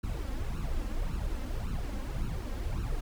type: noise with flanger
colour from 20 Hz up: brown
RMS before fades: -33 dBFS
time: 0.03-3.01 s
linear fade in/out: 10 ms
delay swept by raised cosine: 0.72 to 3.82 ms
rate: 1.8 Hz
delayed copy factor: +0.75
effects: none